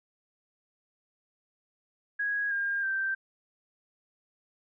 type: tone with pitch steps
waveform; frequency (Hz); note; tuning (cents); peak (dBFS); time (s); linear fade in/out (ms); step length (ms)
sine; 1655 / 1609.7 / 1565.7; G#6 / G6 / G6; -6 / +45 / -3; -27; 2.19-3.15; 10; 320
effects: none